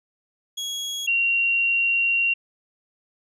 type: tone pair in turn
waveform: 30% pulse / sine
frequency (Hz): 3322 / 2754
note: G#7 / F7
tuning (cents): 0 / -25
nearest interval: minor third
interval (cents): 325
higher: first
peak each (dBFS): -24 / -18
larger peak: second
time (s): 0.57-1.07 / 1.07-2.34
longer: second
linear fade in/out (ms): 10
effects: resampled to 32000 Hz